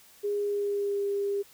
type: tone with pitch glide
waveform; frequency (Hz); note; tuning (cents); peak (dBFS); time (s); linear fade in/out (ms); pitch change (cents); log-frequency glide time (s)
sine; 410 to 401.6; G#4 to G4; -22 to +42; -26; 0.23-1.43; 20; -36; 0.36-1.04
effects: white hiss -56 dBFS RMS until 1.53 s